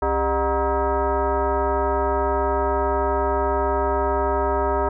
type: tone with frequency modulation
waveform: sine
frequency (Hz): 271.2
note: C#4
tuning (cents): -38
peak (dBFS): -18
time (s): 0.02-4.89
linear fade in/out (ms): 5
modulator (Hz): 336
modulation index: 2.8
effects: none